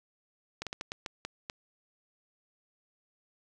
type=slowing click train; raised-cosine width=0.2 ms; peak=-19 dBFS; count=8; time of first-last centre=0.62-1.499 s; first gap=47 ms; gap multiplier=1.32; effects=none